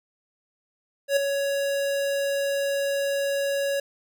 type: tone with ADSR envelope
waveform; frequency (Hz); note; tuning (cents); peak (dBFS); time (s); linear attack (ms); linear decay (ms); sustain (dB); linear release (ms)
square; 558; C#5; +11; -17; 1.08-3.8; 87; 5; -7; 4
effects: none